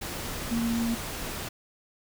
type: tone in noise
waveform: sine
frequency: 231.7 Hz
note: A#3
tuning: 10 cents flat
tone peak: -25 dBFS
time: 0.51-0.95 s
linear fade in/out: 10 ms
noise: pink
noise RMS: -35 dBFS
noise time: 0.01-1.49 s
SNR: +7 dB
effects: none